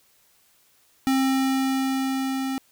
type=tone with level ramp; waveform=square; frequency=266 Hz; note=C4; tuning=29 cents sharp; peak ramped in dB=-19 to -26 dBFS; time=1.07-2.58 s; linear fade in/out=0 ms; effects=white hiss -61 dBFS RMS until 2.71 s